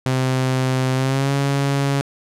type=tone with pitch glide; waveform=sawtooth; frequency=130 to 139.33 Hz; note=C3 to C#3; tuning=-11 to +9 cents; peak=-13 dBFS; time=0.06-2.01 s; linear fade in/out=0 ms; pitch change=+120 cents; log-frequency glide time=0.94-1.33 s; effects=low-pass 10000 Hz 12 dB/octave